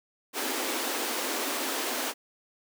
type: high-pass noise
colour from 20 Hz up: pink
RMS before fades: -31 dBFS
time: 0.33-2.14 s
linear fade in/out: 50 ms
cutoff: 240 Hz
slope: 96 dB/octave
effects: none